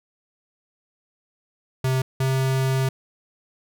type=tone pair in turn; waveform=square; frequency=130.81 / 132.48 Hz; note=C3 / C3; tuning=0 / +22 cents; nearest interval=unison; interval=22 cents; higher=second; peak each=-20 dBFS; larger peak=neither; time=1.84-2.02 / 2.2-2.89 s; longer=second; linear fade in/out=5 ms; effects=none